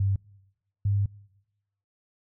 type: tone pair in turn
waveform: sine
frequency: 98.1 / 100.45 Hz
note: G2 / G2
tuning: +2 / +43 cents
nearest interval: unison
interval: 41 cents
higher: second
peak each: -21 dBFS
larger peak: neither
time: 0-0.16 / 0.85-1.06 s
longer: second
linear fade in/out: 5 ms
effects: noise-tail reverb RT60 1.0 s tail -25 dB re dry